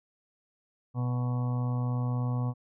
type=harmonic tone; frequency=123.47 Hz; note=B2; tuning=in tune; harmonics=1 / 2 / 4 / 5 / 6 / 7 / 8 / 9; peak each=-27 / -36 / -44 / -49 / -46 / -48 / -48 / -46 dBFS; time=0.94-2.54 s; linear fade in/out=50 ms; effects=none